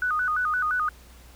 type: tone with vibrato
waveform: sine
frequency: 1355 Hz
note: E6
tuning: 47 cents sharp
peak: -22 dBFS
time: 0.02-0.89 s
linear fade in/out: 2 ms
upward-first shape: square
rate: 5.8 Hz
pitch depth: 160 cents each way
effects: added 60 Hz sine -48 dBFS peak until 1.35 s + pink hiss -53 dBFS RMS until 1.35 s